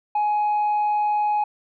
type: tone with tanh clipping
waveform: sine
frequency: 838 Hz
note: G#5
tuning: 15 cents sharp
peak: -19 dBFS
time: 0.15-1.44 s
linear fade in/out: 5 ms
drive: 1 dB
effects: none